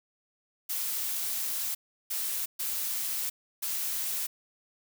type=noise bursts at uneven times; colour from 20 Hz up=blue; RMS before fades=-32 dBFS; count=4; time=0.69-1.75 / 2.1-2.46 / 2.59-3.3 / 3.62-4.27 s; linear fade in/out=10 ms; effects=none